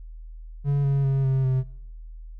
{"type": "tone with pitch steps", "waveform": "triangle", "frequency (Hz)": [141.7, 138.7, 135.77, 132.9, 130.09], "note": ["C#3", "C#3", "C#3", "C3", "C3"], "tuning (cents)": [38, 1, -36, 27, -10], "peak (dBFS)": -17, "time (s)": [0.64, 1.64], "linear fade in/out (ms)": 50, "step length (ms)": 200, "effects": ["noise-tail reverb RT60 1.0 s tail -24 dB re dry", "added 40 Hz sine -37 dBFS peak until 2.39 s"]}